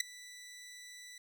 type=tone with ADSR envelope; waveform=15% pulse; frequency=1975.5 Hz; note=B6; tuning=in tune; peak=-19 dBFS; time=0-1.18 s; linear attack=5 ms; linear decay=7 ms; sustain=-24 dB; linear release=3 ms; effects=none